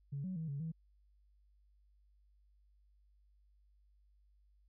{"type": "tone with pitch steps", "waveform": "sine", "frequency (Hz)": [140.4, 186, 161, 140.6, 161.8], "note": ["C#3", "F#3", "E3", "C#3", "E3"], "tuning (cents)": [22, 9, -41, 25, -32], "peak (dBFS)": -37, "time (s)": [0.12, 0.72], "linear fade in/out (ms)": 10, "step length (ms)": 120, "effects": ["tanh soft clip ceiling -33 dBFS", "added 50 Hz sine -66 dBFS peak until 4.68 s"]}